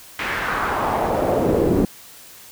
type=noise with band-pass filter sweep; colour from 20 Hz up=brown; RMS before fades=-20 dBFS; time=0.19-1.85 s; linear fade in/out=2 ms; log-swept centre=2100 to 310 Hz; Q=2.1; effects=white hiss -43 dBFS RMS until 2.51 s